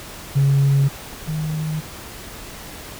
sine tone pair in turn, 138.59 / 155.56 Hz, C#3 / D#3, 0 / 0 cents, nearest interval major second, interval 200 cents, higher second, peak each -11 / -21 dBFS, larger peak first, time 0.35-0.89 / 1.27-1.81 s, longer neither, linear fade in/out 20 ms, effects tanh soft clip ceiling -10 dBFS + pink hiss -36 dBFS RMS until 2.99 s

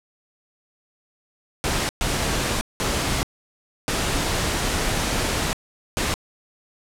pink noise bursts at uneven times, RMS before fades -23 dBFS, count 5, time 1.64-1.89 / 2.01-2.61 / 2.8-3.23 / 3.88-5.53 / 5.97-6.14 s, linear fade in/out 0 ms, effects low-pass 10000 Hz 12 dB/octave

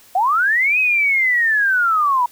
sine linear two-way sweep, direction up then down, 699 to 2558 to 944 Hz, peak -13 dBFS, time 0.15-2.26 s, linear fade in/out 5 ms, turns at 0.79 s, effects white hiss -48 dBFS RMS until 2.31 s

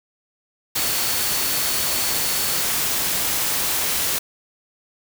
sine tone in noise, 4435 Hz, C#8, in tune, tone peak -31 dBFS, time 0.76-2.62 s, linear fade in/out 10 ms, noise white, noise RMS -22 dBFS, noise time 0.75-4.19 s, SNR -12 dB, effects none

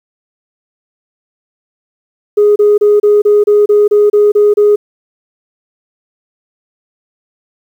sine tone bursts, 415.3 Hz, G#4, in tune, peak -3 dBFS, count 11, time 2.37-4.76 s, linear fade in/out 10 ms, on 190 ms, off 30 ms, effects tanh soft clip ceiling -1 dBFS + 7-bit

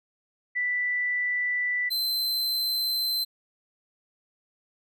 sine / 45% pulse tone pair in turn, 1975.5 / 4083 Hz, B6 / C8, 0 / -43 cents, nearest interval octave + minor second, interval 1257 cents, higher second, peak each -24 / -24 dBFS, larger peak neither, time 0.55-1.9 / 1.9-3.25 s, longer neither, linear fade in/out 20 ms, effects none

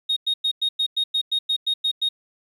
sine tone bursts, 3729 Hz, A#7, in tune, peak -17 dBFS, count 12, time 0.09-2.09 s, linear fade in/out 10 ms, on 75 ms, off 100 ms, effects tanh soft clip ceiling -16 dBFS + 9-bit

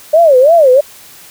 sine tone with vibrato, 586 Hz, D5, 4 cents flat, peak -3 dBFS, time 0.13-0.81 s, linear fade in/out 10 ms, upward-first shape sine, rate 3 Hz, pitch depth 270 cents each way, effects white hiss -37 dBFS RMS until 1.3 s

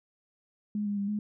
sine tone with pitch steps, 208.7 / 204.1 / 200.2 / 209.4 Hz, G#3 / G#3 / G3 / G#3, +9 / -30 / +37 / +15 cents, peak -28 dBFS, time 0.75-1.19 s, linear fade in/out 2 ms, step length 110 ms, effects none

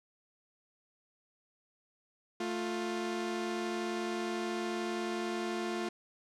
sawtooth tone pair together, 221.5 / 351.8 Hz, A3 / F4, +12 / +13 cents, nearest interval minor sixth, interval 801 cents, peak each -34 / -31 dBFS, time 2.4-5.89 s, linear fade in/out 5 ms, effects low-pass 7000 Hz 12 dB/octave

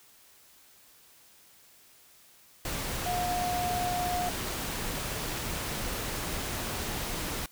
sine tone in noise, 716 Hz, F5, 43 cents sharp, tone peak -29 dBFS, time 3.06-4.29 s, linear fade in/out 2 ms, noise pink, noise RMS -34 dBFS, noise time 2.65-7.46 s, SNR +2 dB, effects white hiss -58 dBFS RMS until 7.51 s

